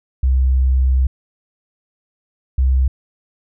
sine tone pair in turn, 64.9 / 65.14 Hz, C2 / C2, -13 / -7 cents, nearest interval unison, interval 6 cents, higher second, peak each -11 dBFS, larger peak neither, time 0.23-1.07 / 2.58-2.88 s, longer first, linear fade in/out 5 ms, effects none

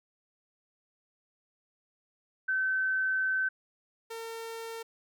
sine / sawtooth tone pair in turn, 1533 / 454.9 Hz, G6 / A#4, -39 / -42 cents, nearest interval octave + major sixth, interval 2103 cents, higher first, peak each -26 / -34 dBFS, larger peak first, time 2.48-3.49 / 4.1-4.83 s, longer first, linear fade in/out 10 ms, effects none

